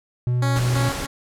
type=tone with vibrato; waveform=triangle; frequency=122.5 Hz; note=B2; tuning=14 cents flat; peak=-16 dBFS; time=0.27-0.89 s; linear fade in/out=0 ms; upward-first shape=triangle; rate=2.7 Hz; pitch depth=14 cents each way
type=tone with tremolo; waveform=10% pulse; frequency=277.2 Hz; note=C#4; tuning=in tune; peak=-16 dBFS; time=0.42-1.07 s; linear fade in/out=5 ms; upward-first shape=square; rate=3 Hz; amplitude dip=70%
type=noise; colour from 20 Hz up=pink; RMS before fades=-29 dBFS; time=0.56-1.06 s; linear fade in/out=0 ms
effects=low-pass 11000 Hz 12 dB/octave